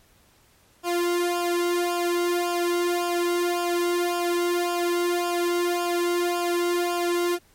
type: tone with flanger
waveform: sawtooth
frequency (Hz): 349.2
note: F4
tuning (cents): 0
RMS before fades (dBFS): -24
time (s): 0.83-7.39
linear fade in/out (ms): 50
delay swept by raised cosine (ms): 0.49 to 1.69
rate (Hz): 1.8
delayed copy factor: -0.9
effects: pink hiss -59 dBFS RMS until 7.54 s + MP3 64 kbps